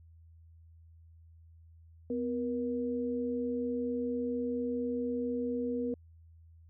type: tone pair together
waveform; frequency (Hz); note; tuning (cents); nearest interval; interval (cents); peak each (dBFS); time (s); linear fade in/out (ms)
sine; 251.5 / 475.8; B3 / A#4; +32 / +35; major seventh; 1103; -33 / -34; 2.1-5.94; 2
effects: added 82 Hz sine -54 dBFS peak until 6.69 s